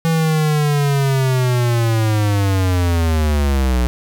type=linear sweep; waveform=square; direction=down; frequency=164.81 to 59.4 Hz; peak=-14 dBFS; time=0.05-3.87 s; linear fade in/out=0 ms; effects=none